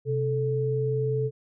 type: tone pair together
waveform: sine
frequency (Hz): 130 / 437.3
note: C3 / A4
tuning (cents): -11 / -11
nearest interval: octave + major sixth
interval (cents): 2100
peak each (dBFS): -26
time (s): 0.05-1.31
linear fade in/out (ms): 50
effects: none